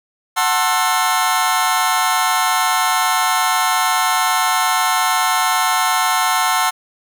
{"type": "chord", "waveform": "sawtooth", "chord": "F# half-diminished seventh", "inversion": "none", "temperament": "just", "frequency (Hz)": [740, 888, 1065.6, 1332], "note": ["F#5", "A5", "C6", "E6"], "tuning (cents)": [0, 16, 31, 18], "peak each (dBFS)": -16, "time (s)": [0.36, 6.71], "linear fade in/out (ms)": 20, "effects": []}